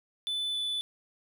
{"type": "tone pair in turn", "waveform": "triangle", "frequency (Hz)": [3500, 3483], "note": ["A7", "A7"], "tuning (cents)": [-10, -18], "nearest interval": "unison", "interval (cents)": 8, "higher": "first", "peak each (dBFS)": -28, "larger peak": "neither", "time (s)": [[0.27, 0.54], [0.54, 0.81]], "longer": "neither", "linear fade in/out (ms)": 0, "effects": []}